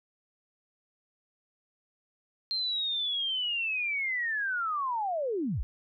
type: linear sweep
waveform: sine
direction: down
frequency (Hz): 4186 to 31.03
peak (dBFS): -28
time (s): 2.51-5.63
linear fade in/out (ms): 0
effects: none